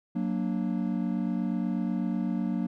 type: chord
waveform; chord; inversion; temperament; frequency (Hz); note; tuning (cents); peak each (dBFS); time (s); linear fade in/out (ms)
triangle; Gb augmented; none; equal; 185 / 233.1 / 293.7; Gb3 / Bb3 / D4; 0 / 0 / 0; -28 / -28 / -32; 0.15-2.67; 10
effects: none